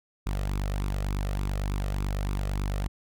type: tone with flanger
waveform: sawtooth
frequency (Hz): 49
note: G1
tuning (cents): 0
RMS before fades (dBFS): -29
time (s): 0.26-2.88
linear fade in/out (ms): 10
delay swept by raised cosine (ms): 0.8 to 1.63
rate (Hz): 3.4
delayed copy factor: +0.55
effects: none